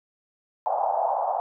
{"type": "band-pass noise", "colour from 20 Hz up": "white", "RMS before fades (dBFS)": -25, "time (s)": [0.66, 1.4], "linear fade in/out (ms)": 0, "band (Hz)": [630, 880], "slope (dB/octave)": 48, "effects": []}